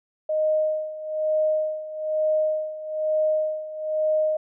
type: tone with tremolo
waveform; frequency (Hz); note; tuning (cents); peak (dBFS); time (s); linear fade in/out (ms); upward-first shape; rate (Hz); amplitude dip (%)
sine; 620; D#5; -6; -18; 0.29-4.37; 5; sine; 1.1; 80
effects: none